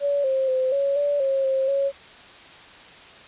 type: tone with pitch steps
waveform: sine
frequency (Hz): 569 / 531 / 518 / 557 / 577 / 541 / 533 / 553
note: C#5 / C5 / C5 / C#5 / D5 / C#5 / C5 / C#5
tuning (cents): +45 / +25 / -17 / +8 / -31 / -42 / +32 / -4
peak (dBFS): -19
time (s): 0-1.92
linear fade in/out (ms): 50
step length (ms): 240
effects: white hiss -45 dBFS RMS until 3.27 s + resampled to 8000 Hz